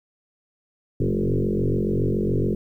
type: tone with frequency modulation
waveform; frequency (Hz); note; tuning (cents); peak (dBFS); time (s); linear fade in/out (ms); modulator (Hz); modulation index
sine; 116.3; A#2; -4; -19; 1-2.55; 5; 47.1; 6.9
effects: 10-bit